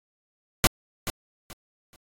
pink noise with echo, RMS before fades -17 dBFS, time 0.64-0.67 s, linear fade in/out 0 ms, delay 430 ms, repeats 3, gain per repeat -12 dB, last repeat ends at 1.96 s, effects AAC 64 kbps

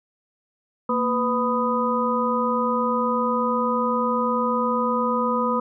harmonic tone with a mistuned harmonic, 248.7 Hz, B3, 12 cents sharp, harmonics 1 / 2 / 4 / 5, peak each -25 / -25 / -25 / -25 dBFS, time 0.89-5.6 s, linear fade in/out 5 ms, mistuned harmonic 1, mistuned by -120 cents, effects none

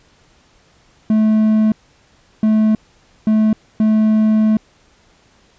triangle tone bursts at uneven times, 216.8 Hz, A3, 25 cents flat, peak -8 dBFS, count 4, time 1.1-1.72 / 2.43-2.75 / 3.27-3.53 / 3.8-4.57 s, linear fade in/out 2 ms, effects pink hiss -53 dBFS RMS until 5.58 s + resampled to 16000 Hz

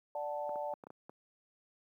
sine chord, D major, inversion none, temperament equal, 587.3 / 740 / 880 Hz, D5 / F#5 / A5, 0 / 0 / 0 cents, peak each -38 / -43 / -40 dBFS, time 0.15-0.74 s, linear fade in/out 2 ms
clicks, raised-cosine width 1 ms, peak -34 dBFS, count 7, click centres 0.493 / 0.558 / 0.737 / 0.838 / 0.869 / 0.904 / 1.095 s
effects high-pass 200 Hz 12 dB/octave + 12-bit

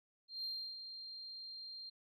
sine tone with ADSR envelope, 4186 Hz, C8, in tune, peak -37 dBFS, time 0.28-1.9 s, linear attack 160 ms, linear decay 320 ms, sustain -9 dB, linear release 12 ms, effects tanh soft clip ceiling -36 dBFS

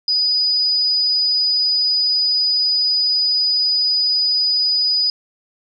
sine tone, 4958 Hz, D#8, 7 cents flat, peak -14 dBFS, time 0.08-5.1 s, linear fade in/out 2 ms, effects none

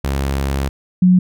sawtooth / sine tone pair in turn, 68.5 / 182.19 Hz, C#2 / F#3, -20 / -26 cents, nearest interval octave + perfect fourth, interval 1694 cents, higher second, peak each -13 / -7 dBFS, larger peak second, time 0.04-0.69 / 1.02-1.19 s, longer first, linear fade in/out 5 ms, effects none

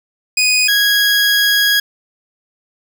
20% pulse tone pair in turn, 2489 / 1653.5 Hz, D#7 / G#6, 0 / -8 cents, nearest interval perfect fifth, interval 708 cents, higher first, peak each -6 dBFS, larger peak neither, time 0.37-0.68 / 0.68-1.8 s, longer second, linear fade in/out 5 ms, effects none

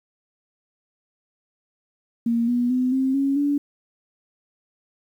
sine tone with pitch steps, 233.1 / 243 / 253.3 / 264.1 / 275.3 / 287 Hz, A#3 / B3 / B3 / C4 / C#4 / D4, 0 / -28 / +44 / +16 / -12 / -40 cents, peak -18 dBFS, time 2.26-3.58 s, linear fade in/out 5 ms, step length 220 ms, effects 9-bit

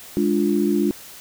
sine chord, D diminished, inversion second, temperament equal, 207.7 / 293.7 / 349.2 Hz, Ab3 / D4 / F4, 0 / 0 / 0 cents, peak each -21 dBFS, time 0.17-0.91 s, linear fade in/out 0 ms, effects white hiss -41 dBFS RMS until 1.2 s

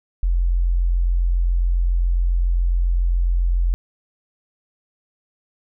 sine tone, 43.65 Hz, F1, in tune, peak -15 dBFS, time 0.23-3.74 s, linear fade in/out 0 ms, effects none

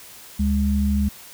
sine tone pair together, 72.2 / 204.2 Hz, D2 / G#3, -29 / -29 cents, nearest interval octave + tritone, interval 1800 cents, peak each -20 dBFS, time 0.39-1.09 s, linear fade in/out 10 ms, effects white hiss -43 dBFS RMS until 1.33 s

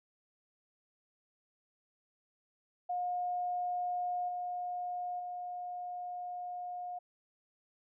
sine tone with level steps, 716 Hz, F5, 43 cents sharp, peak -32 / -35 / -38 dBFS, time 2.89-6.99 s, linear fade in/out 10 ms, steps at 4.28 / 5.19 s, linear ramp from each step 10 ms, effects none

